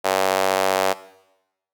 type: tone with high-pass filter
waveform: sawtooth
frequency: 95.3 Hz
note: G2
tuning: 48 cents flat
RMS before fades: -20 dBFS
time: 0.04-0.94 s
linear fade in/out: 20 ms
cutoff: 620 Hz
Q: 2.1
effects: noise-tail reverb RT60 0.9 s tail -18 dB re dry